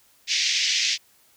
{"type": "band-pass noise", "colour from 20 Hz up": "white", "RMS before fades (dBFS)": -23, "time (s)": [0.27, 0.98], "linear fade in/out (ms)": 50, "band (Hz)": [2000, 6100], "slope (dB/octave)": 48, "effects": ["white hiss -59 dBFS RMS until 1.36 s"]}